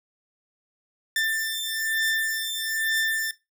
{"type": "beating tone pair", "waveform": "sawtooth", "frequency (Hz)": [1781, 1782.1], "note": ["A6", "A6"], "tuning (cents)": [21, 22], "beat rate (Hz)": 1.1, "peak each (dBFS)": -24, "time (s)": [1.16, 3.31], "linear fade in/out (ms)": 2, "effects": ["noise-tail reverb RT60 0.2 s tail -17 dB re dry"]}